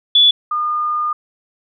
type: tone pair in turn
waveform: sine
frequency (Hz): 3439 / 1215.9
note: A7 / D#6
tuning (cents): -40 / -40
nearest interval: octave + tritone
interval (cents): 1800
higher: first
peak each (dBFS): -7 / -16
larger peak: first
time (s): 0.15-0.31 / 0.51-1.13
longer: second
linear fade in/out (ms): 5
effects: none